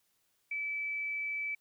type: tone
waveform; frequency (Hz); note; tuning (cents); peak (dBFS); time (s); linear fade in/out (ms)
sine; 2307; D7; -31; -33; 0.51-1.55; 5
effects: white hiss -75 dBFS RMS until 1.6 s